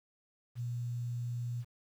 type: tone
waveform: sine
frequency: 120.4 Hz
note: B2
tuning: 44 cents flat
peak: -34 dBFS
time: 0.55-1.65 s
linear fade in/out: 50 ms
effects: 10-bit